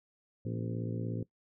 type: harmonic tone with a mistuned harmonic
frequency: 56.7 Hz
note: A#1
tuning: 47 cents flat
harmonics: 2 / 3 / 4 / 5 / 6 / 7 / 8 / 9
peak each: -36 / -40 / -42 / -44 / -46 / -47 / -48 / -49 dBFS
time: 0.45-1.23 s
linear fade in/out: 5 ms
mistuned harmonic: 4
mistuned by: +95 cents
effects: noise-tail reverb RT60 0.1 s tail -19 dB re dry